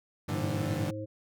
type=chord; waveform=30% pulse; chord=E half-diminished seventh; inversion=first; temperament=equal; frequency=98 / 116.54 / 146.83 / 164.81 Hz; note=G2 / Bb2 / D3 / E3; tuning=0 / 0 / 0 / 0 cents; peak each=-32 / -35 / -32 / -35 dBFS; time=0.28-0.91 s; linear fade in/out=10 ms
type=harmonic tone; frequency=106.2 Hz; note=G#2; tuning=39 cents sharp; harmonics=1 / 3 / 5; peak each=-38 / -39 / -39 dBFS; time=0.34-1.06 s; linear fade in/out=20 ms
effects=none